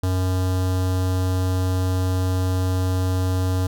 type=tone with notch filter; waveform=square; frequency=92.5 Hz; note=F#2; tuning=in tune; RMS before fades=-21 dBFS; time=0.03-3.67 s; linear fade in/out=5 ms; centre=2200 Hz; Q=1.3; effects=none